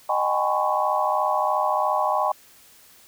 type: tone cluster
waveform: sine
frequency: 616 / 770 / 833 / 1007 / 1101 Hz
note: D#5 / G5 / G#5 / B5 / C#6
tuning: -17 / -31 / +5 / +33 / -12 cents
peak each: -26 dBFS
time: 0.09-2.32 s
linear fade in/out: 5 ms
effects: white hiss -52 dBFS RMS until 3.07 s